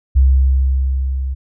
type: tone with level ramp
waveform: sine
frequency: 66.2 Hz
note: C2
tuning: 21 cents sharp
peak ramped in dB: -6 to -18 dBFS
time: 0.15-1.35 s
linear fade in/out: 20 ms
effects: none